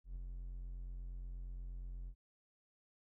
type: tone with ADSR envelope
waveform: triangle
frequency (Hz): 44.22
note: F1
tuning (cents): +22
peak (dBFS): -38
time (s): 0.04-2.15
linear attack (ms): 120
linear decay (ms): 6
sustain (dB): -3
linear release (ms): 71
effects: none